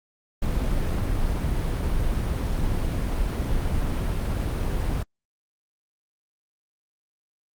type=noise; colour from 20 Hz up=brown; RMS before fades=-24 dBFS; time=0.42-5.03 s; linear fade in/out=5 ms; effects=Opus 32 kbps